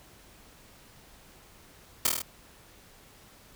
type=noise with echo; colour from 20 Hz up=white; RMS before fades=-22 dBFS; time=2.05-2.07 s; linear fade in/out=5 ms; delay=25 ms; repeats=6; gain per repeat=-2 dB; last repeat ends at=2.22 s; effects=pink hiss -55 dBFS RMS until 3.55 s